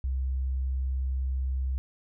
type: tone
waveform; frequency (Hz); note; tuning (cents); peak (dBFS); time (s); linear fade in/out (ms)
sine; 65.41; C2; 0; -26; 0.04-1.78; 0
effects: none